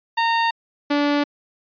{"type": "tone pair in turn", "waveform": "sawtooth", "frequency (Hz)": [920, 289.8], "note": ["A#5", "D4"], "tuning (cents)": [-23, -23], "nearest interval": "octave + minor sixth", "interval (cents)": 2000, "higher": "first", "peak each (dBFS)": -13, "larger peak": "neither", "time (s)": [[0.17, 0.51], [0.9, 1.24]], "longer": "neither", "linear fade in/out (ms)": 10, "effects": ["resampled to 11025 Hz"]}